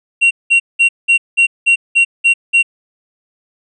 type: tone bursts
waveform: triangle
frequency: 2747 Hz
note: F7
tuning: 29 cents flat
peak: -5 dBFS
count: 9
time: 0.21-2.63 s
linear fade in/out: 20 ms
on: 100 ms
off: 190 ms
effects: resampled to 22050 Hz